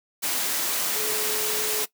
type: tone in noise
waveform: sine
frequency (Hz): 428.8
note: A4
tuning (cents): -45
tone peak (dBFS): -32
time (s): 0.95-1.85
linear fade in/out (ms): 20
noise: white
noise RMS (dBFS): -26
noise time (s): 0.22-1.86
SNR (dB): -9
effects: noise-tail reverb RT60 0.1 s tail -18 dB re dry + high-pass 200 Hz 12 dB/octave